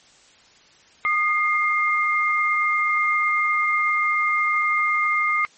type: tone pair together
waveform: sine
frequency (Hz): 1227 / 2115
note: D#6 / C7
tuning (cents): -25 / +18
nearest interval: major sixth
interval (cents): 943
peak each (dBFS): -21 / -20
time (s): 1.05-5.45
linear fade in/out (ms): 0
effects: white hiss -53 dBFS RMS until 5.57 s + MP3 32 kbps